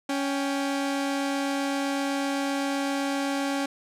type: tone pair together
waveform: sawtooth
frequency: 278.7 / 788.3 Hz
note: C#4 / G5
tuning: +9 / +9 cents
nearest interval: octave + tritone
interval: 1800 cents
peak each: -22 / -30 dBFS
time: 0.09-3.66 s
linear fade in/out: 5 ms
effects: low-pass 10000 Hz 12 dB/octave